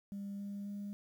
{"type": "tone with pitch steps", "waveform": "sine", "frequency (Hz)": [200, 201.4, 202.8], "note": ["G3", "G3", "G#3"], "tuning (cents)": [35, 47, -41], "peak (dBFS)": -38, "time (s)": [0.12, 0.93], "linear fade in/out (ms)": 0, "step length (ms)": 270, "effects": ["tanh soft clip ceiling -37 dBFS", "11-bit"]}